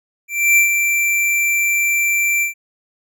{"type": "tone with ADSR envelope", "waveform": "square", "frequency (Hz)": 2349, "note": "D7", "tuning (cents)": 0, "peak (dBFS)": -9, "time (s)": [0.28, 2.54], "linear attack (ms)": 290, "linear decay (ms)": 110, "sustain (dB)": -6, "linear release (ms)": 120, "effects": []}